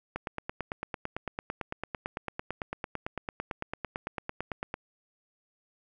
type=click train; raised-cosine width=0.5 ms; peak=-18 dBFS; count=42; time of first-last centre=0.16-4.741 s; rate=8.95 Hz; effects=none